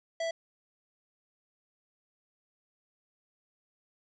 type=tone; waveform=square; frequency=660 Hz; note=E5; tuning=2 cents sharp; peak=-31 dBFS; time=0.2-0.31 s; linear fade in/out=5 ms; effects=resampled to 16000 Hz + 10-bit